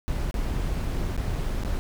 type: noise with dropouts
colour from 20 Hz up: brown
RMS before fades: -27 dBFS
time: 0.08-1.79 s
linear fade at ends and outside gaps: 0 ms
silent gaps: 0.311-0.342 / 1.165-1.177 / 1.352-1.356 / 1.635-1.649 s
effects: none